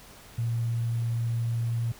sine tone with sample-and-hold, 116.54 Hz, A#2, in tune, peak -25 dBFS, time 0.38-1.92 s, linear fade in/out 5 ms, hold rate 11025 Hz, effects pink hiss -50 dBFS RMS until 1.99 s

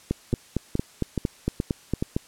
two click trains, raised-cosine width 3 ms, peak -10 / -11 dBFS, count 10 / 5, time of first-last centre 0.11-2.165 / 0.33-2.025 s, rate 4.38 / 2.36 Hz, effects white hiss -52 dBFS RMS until 2.27 s + low-pass 10000 Hz 12 dB/octave

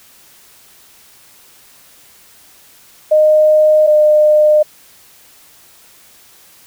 sine tone pair in turn, 615 / 606.5 Hz, D#5 / D#5, -20 / -44 cents, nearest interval unison, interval 24 cents, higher first, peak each -6 dBFS, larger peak neither, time 3.11-3.87 / 3.87-4.63 s, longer neither, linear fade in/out 10 ms, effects white hiss -45 dBFS RMS until 6.66 s

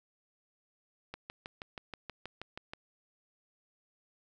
click train, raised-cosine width 0.3 ms, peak -25 dBFS, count 11, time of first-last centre 1.14-2.735 s, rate 6.27 Hz, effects none

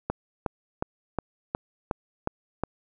click train, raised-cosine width 1 ms, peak -12 dBFS, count 8, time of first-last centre 0.1-2.636 s, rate 2.76 Hz, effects none

